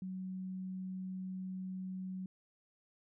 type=tone; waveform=sine; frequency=186.8 Hz; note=F#3; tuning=17 cents sharp; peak=-39 dBFS; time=0.02-2.26 s; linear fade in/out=2 ms; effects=none